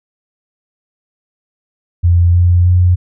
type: tone with pitch steps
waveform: sine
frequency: 86.7 / 88.16 / 89.65 Hz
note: F2 / F2 / F2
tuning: -12 / +17 / +46 cents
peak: -6 dBFS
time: 2.03-2.96 s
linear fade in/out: 20 ms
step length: 310 ms
effects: none